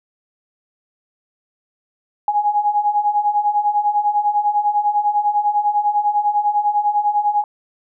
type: beating tone pair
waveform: sine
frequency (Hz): 823 / 833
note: G#5 / G#5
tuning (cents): -16 / +5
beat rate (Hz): 10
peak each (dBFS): -20 / -16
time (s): 2.28-7.44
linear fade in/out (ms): 2
effects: none